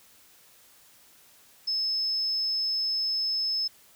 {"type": "tone", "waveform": "sine", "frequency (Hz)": 5220, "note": "E8", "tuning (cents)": -18, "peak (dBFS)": -25, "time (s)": [1.67, 3.68], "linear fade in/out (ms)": 10, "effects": ["white hiss -57 dBFS RMS until 3.95 s"]}